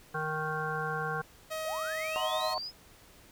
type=harmonic tone; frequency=155.56 Hz; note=D#3; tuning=in tune; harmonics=1 / 3 / 5 / 7 / 9 / 10; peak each=-38 / -38 / -38 / -38 / -38 / -38 dBFS; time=0.14-1.22 s; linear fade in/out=10 ms
type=tone; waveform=sawtooth; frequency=632 Hz; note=D#5; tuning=27 cents sharp; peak=-30 dBFS; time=1.5-2.55 s; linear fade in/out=20 ms
type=linear sweep; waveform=sine; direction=up; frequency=479.8 to 5190 Hz; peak=-36 dBFS; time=1.64-2.72 s; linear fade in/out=50 ms
type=chord; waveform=sine; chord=C half-diminished seventh; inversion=first; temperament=equal; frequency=622.3 / 740 / 932.3 / 1046.5 Hz; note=Eb5 / Gb5 / Bb5 / C6; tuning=0 / 0 / 0 / 0 cents; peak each=-37 / -36 / -39 / -35 dBFS; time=2.16-2.58 s; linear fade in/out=0 ms
effects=pink hiss -57 dBFS RMS until 3.31 s